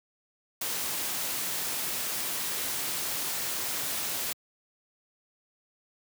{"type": "noise", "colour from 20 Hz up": "white", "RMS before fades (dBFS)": -32, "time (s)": [0.61, 4.33], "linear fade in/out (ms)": 5, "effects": ["high-pass 100 Hz 12 dB/octave"]}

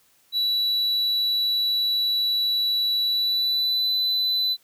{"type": "tone with pitch glide", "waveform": "triangle", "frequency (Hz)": [3936, 4002], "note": ["B7", "B7"], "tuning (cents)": [-7, 22], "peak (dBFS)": -19, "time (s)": [0.32, 4.57], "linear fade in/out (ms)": 50, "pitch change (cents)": 29, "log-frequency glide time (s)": [3.06, 3.91], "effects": ["white hiss -61 dBFS RMS until 4.63 s"]}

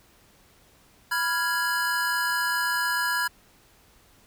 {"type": "chord", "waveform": "square", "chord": "F diminished", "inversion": "second", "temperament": "equal", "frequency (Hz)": [987.8, 1396.9, 1661.2], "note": ["Cb6", "F6", "Ab6"], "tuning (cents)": [0, 0, 0], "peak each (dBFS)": [-30, -30, -27], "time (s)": [1.11, 3.28], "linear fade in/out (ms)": 10, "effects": ["pink hiss -58 dBFS RMS until 4.26 s"]}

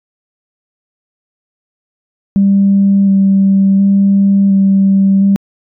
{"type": "tone with vibrato", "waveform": "sine", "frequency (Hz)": 196.2, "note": "G3", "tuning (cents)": 2, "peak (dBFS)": -5, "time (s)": [2.36, 5.36], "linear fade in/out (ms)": 0, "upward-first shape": "square", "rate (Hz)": 0.7, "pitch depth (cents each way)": 12, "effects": ["tanh soft clip ceiling -1 dBFS"]}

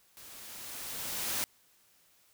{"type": "noise with level ramp", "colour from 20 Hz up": "white", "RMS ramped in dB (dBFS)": [-51, -32], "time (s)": [0.17, 1.44], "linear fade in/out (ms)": 0, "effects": ["white hiss -66 dBFS RMS until 2.33 s"]}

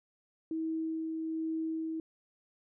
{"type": "tone with tremolo", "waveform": "sine", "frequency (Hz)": 321.4, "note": "E4", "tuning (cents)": -44, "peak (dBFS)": -31, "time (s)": [0.51, 2], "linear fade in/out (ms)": 2, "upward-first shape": "sine", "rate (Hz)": 1.2, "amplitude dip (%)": 25, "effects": []}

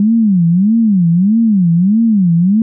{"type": "tone with vibrato", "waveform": "sine", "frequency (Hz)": 196.1, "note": "G3", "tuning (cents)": 1, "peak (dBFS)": -7, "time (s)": [0, 2.62], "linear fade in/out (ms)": 2, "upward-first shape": "sine", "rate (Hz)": 1.6, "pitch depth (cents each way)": 280, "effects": []}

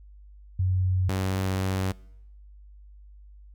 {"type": "tone pair in turn", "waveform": ["sine", "sawtooth"], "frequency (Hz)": [92.6, 94.82], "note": ["F#2", "F#2"], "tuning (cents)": [2, 43], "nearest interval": "unison", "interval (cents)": 41, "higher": "second", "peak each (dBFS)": -21, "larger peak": "neither", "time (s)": [[0.59, 1.09], [1.09, 1.92]], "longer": "second", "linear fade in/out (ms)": 5, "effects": ["noise-tail reverb RT60 0.8 s tail -24 dB re dry", "added 50 Hz sine -46 dBFS peak until 3.54 s"]}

